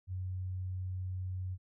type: tone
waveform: sine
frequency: 92.5 Hz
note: F#2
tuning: in tune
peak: -35 dBFS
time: 0.07-1.58 s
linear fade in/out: 50 ms
effects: none